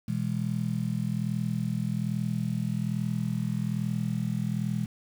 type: chord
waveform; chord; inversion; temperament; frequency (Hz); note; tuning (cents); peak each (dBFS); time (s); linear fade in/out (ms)
sine; E major; second; just; 123.61 / 164.81 / 206; B2 / E3 / G#3; +2 / 0 / -14; -31; 0.08-4.86; 5
effects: 8-bit